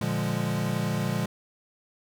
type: chord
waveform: square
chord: Bb dominant seventh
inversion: none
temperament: equal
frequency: 116.54 / 146.83 / 174.61 / 207.7 Hz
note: Bb2 / D3 / F3 / Ab3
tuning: 0 / 0 / 0 / 0 cents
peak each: -32 dBFS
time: 0.01-1.26 s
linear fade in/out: 5 ms
effects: none